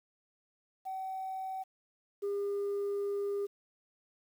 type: tone pair in turn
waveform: sine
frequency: 761 / 403.1 Hz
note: F#5 / G4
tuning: +48 / +48 cents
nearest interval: major seventh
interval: 1100 cents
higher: first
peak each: -35 / -29 dBFS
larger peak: second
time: 0.85-1.64 / 2.22-3.47 s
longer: second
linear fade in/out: 20 ms
effects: tanh soft clip ceiling -30 dBFS + 10-bit